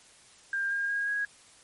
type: tone with pitch steps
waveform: sine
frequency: 1597 / 1614.6 / 1632.4 / 1650.5 Hz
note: G6 / G#6 / G#6 / G#6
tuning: +32 / -49 / -30 / -11 cents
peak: -27 dBFS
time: 0.53-1.25 s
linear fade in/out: 2 ms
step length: 180 ms
effects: white hiss -56 dBFS RMS until 1.63 s + MP3 48 kbps